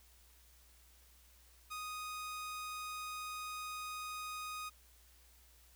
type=tone; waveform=sawtooth; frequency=1244.5 Hz; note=D#6; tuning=in tune; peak=-38 dBFS; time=1.7-4.7 s; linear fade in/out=20 ms; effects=added 60 Hz sine -64 dBFS peak until 5.75 s + white hiss -66 dBFS RMS until 5.75 s